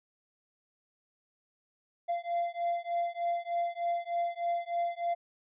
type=beating tone pair; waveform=triangle; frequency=688 / 691.3 Hz; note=F5 / F5; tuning=-26 / -18 cents; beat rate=3.3 Hz; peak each=-31 dBFS; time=2.08-5.15 s; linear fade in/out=20 ms; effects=resampled to 8000 Hz